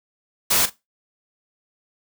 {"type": "noise with echo", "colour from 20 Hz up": "white", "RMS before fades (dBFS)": -18, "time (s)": [0.5, 0.66], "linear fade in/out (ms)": 10, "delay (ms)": 40, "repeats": 1, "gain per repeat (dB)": -15, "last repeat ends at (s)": 0.7, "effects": ["noise-tail reverb RT60 0.2 s tail -17 dB re dry"]}